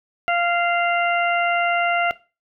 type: harmonic tone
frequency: 694 Hz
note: F5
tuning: 11 cents flat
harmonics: 1 / 2 / 3 / 4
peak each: -20 / -23 / -25 / -26 dBFS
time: 0.28-2.11 s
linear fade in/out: 0 ms
effects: noise-tail reverb RT60 0.3 s tail -18 dB re dry